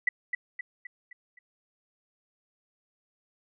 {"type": "tone with echo", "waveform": "sine", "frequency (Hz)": 1975.5, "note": "B6", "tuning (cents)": 0, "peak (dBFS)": -20, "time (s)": [0.07, 0.09], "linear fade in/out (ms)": 5, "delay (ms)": 260, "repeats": 5, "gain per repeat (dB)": -6, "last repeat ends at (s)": 1.39, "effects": []}